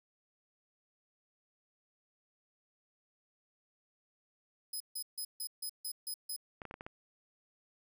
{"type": "tone bursts", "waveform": "5% pulse", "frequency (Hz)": 5050, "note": "D#8", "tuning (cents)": 25, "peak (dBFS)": -32, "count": 8, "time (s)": [4.73, 6.364], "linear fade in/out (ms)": 5, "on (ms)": 73, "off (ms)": 150}
{"type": "clicks", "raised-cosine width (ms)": 0.5, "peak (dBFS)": -29, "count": 6, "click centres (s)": [6.618, 6.653, 6.711, 6.741, 6.809, 6.865]}
{"effects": []}